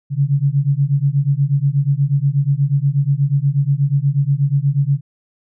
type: beating tone pair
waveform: sine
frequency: 136.4 / 144.7 Hz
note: C#3 / D3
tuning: -28 / -25 cents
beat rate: 8.3 Hz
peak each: -16 / -16 dBFS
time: 0.1-5.01 s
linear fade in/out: 50 ms
effects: none